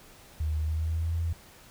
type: tone with pitch glide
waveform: sine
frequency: 77.2 to 83.22 Hz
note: D#2 to E2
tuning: -13 to +17 cents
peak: -26 dBFS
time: 0.4-1.33 s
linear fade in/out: 5 ms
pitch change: +130 cents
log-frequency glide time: 0.6-1.13 s
effects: pink hiss -53 dBFS RMS until 1.7 s